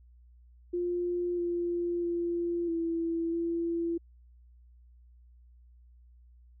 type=tone with pitch steps; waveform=sine; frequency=351.7 / 346.7 / 343.7 / 332.5 / 337.2 Hz; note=F4 / F4 / F4 / E4 / E4; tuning=+12 / -13 / -28 / +15 / +39 cents; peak=-28 dBFS; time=0.73-3.98 s; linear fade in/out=10 ms; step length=650 ms; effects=added 60 Hz sine -54 dBFS peak until 6.6 s